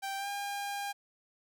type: tone with pitch glide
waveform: sawtooth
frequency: 784 to 805.6 Hz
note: G5 to G5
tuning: 0 to +47 cents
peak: -31 dBFS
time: 0.02-0.93 s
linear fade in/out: 20 ms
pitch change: +47 cents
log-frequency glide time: 0.17-0.28 s
effects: none